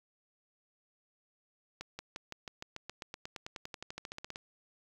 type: accelerating click train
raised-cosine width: 0.2 ms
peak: -24 dBFS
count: 25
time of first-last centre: 1.81-4.359 s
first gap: 180 ms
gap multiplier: 0.95
effects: 9-bit